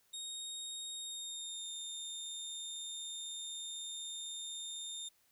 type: tone with pitch glide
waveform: 25% pulse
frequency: 3729 to 3638 Hz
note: A#7 to A#7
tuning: 0 to -43 cents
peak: -37 dBFS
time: 0.13-5.09 s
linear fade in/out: 10 ms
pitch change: -43 cents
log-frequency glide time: 0.94-1.71 s
effects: white hiss -72 dBFS RMS until 5.31 s